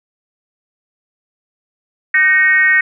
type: tone with frequency modulation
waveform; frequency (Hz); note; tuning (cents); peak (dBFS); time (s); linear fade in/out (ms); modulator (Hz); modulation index
sine; 1864.7; A#6; 0; -8; 2.14-2.81; 5; 331; 0.83
effects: none